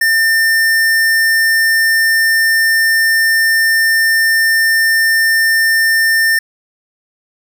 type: tone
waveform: square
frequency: 1800 Hz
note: A6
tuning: 39 cents sharp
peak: -10 dBFS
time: 0.01-6.39 s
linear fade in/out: 5 ms
effects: none